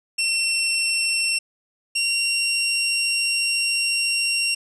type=tone pair in turn; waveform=20% pulse; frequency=2713 / 2754 Hz; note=E7 / F7; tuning=+49 / -25 cents; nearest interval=unison; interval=26 cents; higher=second; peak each=-15 dBFS; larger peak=neither; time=0.18-1.39 / 1.95-4.55 s; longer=second; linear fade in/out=10 ms; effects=resampled to 24000 Hz + 8-bit